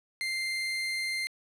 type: tone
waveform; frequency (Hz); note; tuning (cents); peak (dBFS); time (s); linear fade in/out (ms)
30% pulse; 2093; C7; 0; -27; 0.21-1.27; 0
effects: low-pass 11000 Hz 12 dB/octave + 10-bit